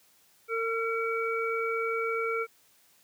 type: harmonic tone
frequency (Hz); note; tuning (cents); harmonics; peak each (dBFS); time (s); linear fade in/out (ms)
454.6; A#4; -43; 1 / 3 / 5; -30 / -32 / -34; 0.48-2.47; 50
effects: white hiss -63 dBFS RMS until 3.03 s + high-pass 80 Hz 12 dB/octave